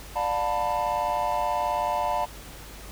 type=chord; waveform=triangle; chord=B half-diminished seventh; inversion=first; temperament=just; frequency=592.7 / 711.2 / 889 / 987.8 Hz; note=D5 / F5 / A5 / B5; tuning=+16 / +31 / +18 / 0 cents; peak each=-29 / -27 / -26 / -28 dBFS; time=0.15-2.26 s; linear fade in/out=20 ms; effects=added 50 Hz sine -44 dBFS peak until 2.91 s + pink hiss -44 dBFS RMS until 2.91 s